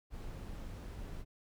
brown noise, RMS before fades -44 dBFS, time 0.1-1.25 s, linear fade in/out 50 ms, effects none

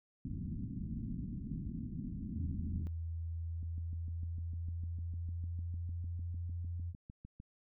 white low-pass noise, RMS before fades -41 dBFS, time 0.25-2.87 s, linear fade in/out 0 ms, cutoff 260 Hz, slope 48 dB/octave
sine tone with pitch glide, 82.41 to 86.26 Hz, E2 to F2, 0 to -21 cents, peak -37 dBFS, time 2.35-6.94 s, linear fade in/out 50 ms, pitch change +79 cents, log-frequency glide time 2.83-6.38 s
click train, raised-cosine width 5 ms, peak -37 dBFS, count 26, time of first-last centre 3.63-7.401 s, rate 6.63 Hz
effects none

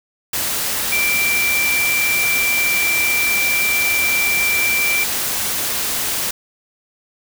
sine tone in noise, 2349 Hz, D7, in tune, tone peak -16 dBFS, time 0.92-5.04 s, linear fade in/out 5 ms, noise white, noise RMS -21 dBFS, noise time 0.33-6.31 s, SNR +2 dB, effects none

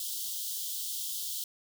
white high-pass noise, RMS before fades -36 dBFS, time 0-1.44 s, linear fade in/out 2 ms, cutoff 3000 Hz, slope 96 dB/octave, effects none

